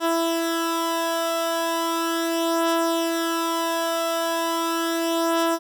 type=beating tone pair; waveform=15% pulse; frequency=331.9 / 332.27 Hz; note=E4 / E4; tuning=+12 / +14 cents; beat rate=0.37 Hz; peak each=-16 / -22 dBFS; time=0-5.59 s; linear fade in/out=50 ms; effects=none